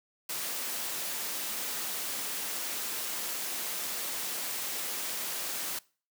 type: noise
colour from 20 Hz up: white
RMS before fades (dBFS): -35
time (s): 0.29-5.79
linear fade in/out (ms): 5
effects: noise-tail reverb RT60 0.4 s tail -23 dB re dry + high-pass 200 Hz 12 dB/octave